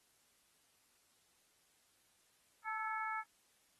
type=harmonic tone with a mistuned harmonic; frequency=440 Hz; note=A4; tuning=in tune; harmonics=2 / 3 / 4 / 5; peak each=-42 / -41 / -45 / -46 dBFS; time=2.64-3.24 s; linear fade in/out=50 ms; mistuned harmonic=4; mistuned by=-48 cents; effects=white hiss -73 dBFS RMS until 3.79 s + AAC 32 kbps